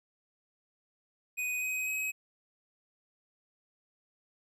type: tone with pitch steps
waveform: square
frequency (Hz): 2494 / 2519 / 2543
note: D#7 / D#7 / D#7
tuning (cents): +3 / +21 / +37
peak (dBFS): -32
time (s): 1.37-2.12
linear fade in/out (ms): 20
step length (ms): 250
effects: 12-bit